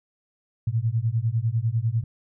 sine beating tone pair, 109.4 / 119.4 Hz, A2 / A#2, -9 / +42 cents, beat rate 10 Hz, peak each -24 dBFS, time 0.67-2.04 s, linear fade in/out 5 ms, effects none

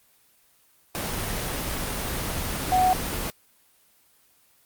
sine tone in noise, 740 Hz, F#5, in tune, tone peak -17 dBFS, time 2.72-2.93 s, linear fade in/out 0 ms, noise pink, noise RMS -29 dBFS, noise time 0.95-3.3 s, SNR +9 dB, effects white hiss -61 dBFS RMS until 4.65 s + Opus 24 kbps

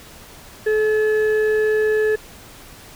sine tone pair together, 430.6 / 1718 Hz, A4 / A6, -37 / -42 cents, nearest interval 2 octaves, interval 2395 cents, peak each -14 / -23 dBFS, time 0.66-2.16 s, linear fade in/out 10 ms, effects tanh soft clip ceiling -11 dBFS + pink hiss -42 dBFS RMS until 2.95 s

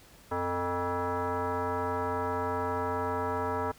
sine tone with frequency modulation, 261.6 Hz, C4, in tune, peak -28 dBFS, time 0.31-3.72 s, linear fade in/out 10 ms, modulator 353 Hz, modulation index 3.1, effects pink hiss -56 dBFS RMS until 3.78 s

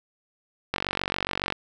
click train, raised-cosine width 0.3 ms, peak -9 dBFS, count 38, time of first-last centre 0.74-1.524 s, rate 47.2 Hz, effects none

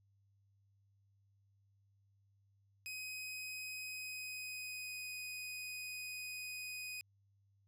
sawtooth tone with pitch glide, 2518 to 2496 Hz, D#7 to D#7, +20 to +5 cents, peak -40 dBFS, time 2.86-7.01 s, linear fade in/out 0 ms, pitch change -15 cents, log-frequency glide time 3.87-5.17 s, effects added 99 Hz sine -70 dBFS peak until 7.67 s

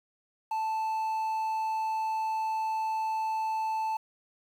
triangle tone, 880 Hz, A5, in tune, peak -26 dBFS, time 0.51-3.97 s, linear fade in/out 5 ms, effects 9-bit

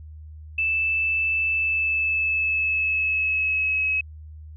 sine tone with pitch glide, 2637 to 2563 Hz, E7 to E7, 0 to -49 cents, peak -20 dBFS, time 0.58-4.01 s, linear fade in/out 5 ms, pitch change -49 cents, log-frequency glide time 1.52-3.87 s, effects added 77 Hz sine -38 dBFS peak until 4.56 s

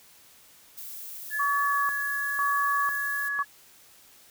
violet noise, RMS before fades -40 dBFS, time 0.77-3.29 s, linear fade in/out 10 ms
sine tone with pitch glide, 1717 to 1691.4 Hz, A6 to G#6, -43 to +31 cents, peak -27 dBFS, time 1.3-3.45 s, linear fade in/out 50 ms, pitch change -26 cents, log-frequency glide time 1.66-1.8 s
sine tone with tremolo, 1135 Hz, C#6, 41 cents sharp, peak -24 dBFS, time 1.39-3.43 s, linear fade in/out 10 ms, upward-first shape square, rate 1 Hz, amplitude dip 80%
effects white hiss -55 dBFS RMS until 4.3 s

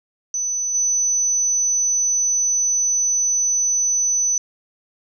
sine tone with level steps, 6000 Hz, F#8, 23 cents sharp, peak -20 / -16 dBFS, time 0.34-4.38 s, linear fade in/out 2 ms, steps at 0.74 s, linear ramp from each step 10 ms, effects none

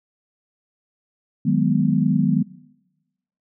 sine chord, G# minor seventh, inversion second, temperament equal, 155.56 / 185 / 207.7 / 246.9 Hz, D#3 / F#3 / G#3 / B3, 0 / 0 / 0 / 0 cents, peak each -21 dBFS, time 1.45-2.43 s, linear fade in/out 10 ms, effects noise-tail reverb RT60 1.0 s tail -21 dB re dry

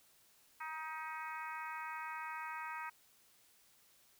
harmonic tone with a mistuned harmonic, 314.7 Hz, D#4, 20 cents sharp, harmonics 3 / 4 / 5 / 6 / 7 / 8, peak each -45 / -47 / -49 / -51 / -52 / -53 dBFS, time 0.6-2.9 s, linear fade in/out 10 ms, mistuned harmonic 6, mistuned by +20 cents, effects white hiss -68 dBFS RMS until 4.19 s

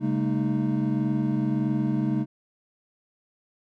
triangle tone cluster, 137.3 / 204.3 / 225.9 / 309.2 Hz, C#3 / G#3 / A3 / D#4, -16 / -28 / +46 / -11 cents, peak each -26 dBFS, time 0-2.26 s, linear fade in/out 50 ms, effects none

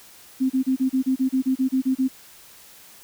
sine tone bursts, 261.6 Hz, C4, in tune, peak -17 dBFS, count 13, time 0.4-2.084 s, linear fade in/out 20 ms, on 100 ms, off 32 ms, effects white hiss -48 dBFS RMS until 3.03 s

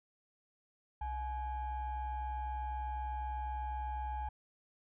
triangle ring-modulated tone, 392 Hz, G4, in tune, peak -31 dBFS, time 1.01-4.29 s, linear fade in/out 5 ms, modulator 456 Hz, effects resampled to 8000 Hz

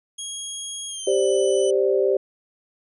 5% pulse tone with pitch glide, 3286 to 2996 Hz, G#7 to F#7, -19 to +21 cents, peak -21 dBFS, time 0.18-1.71 s, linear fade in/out 10 ms, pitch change -160 cents, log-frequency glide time 0.88-1.16 s
sine chord, G suspended fourth, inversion none, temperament equal, 392 / 523.3 / 587.3 Hz, G4 / C5 / D5, 0 / 0 / 0 cents, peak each -19 / -22 / -24 dBFS, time 1.07-2.17 s, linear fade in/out 5 ms
effects resampled to 24000 Hz

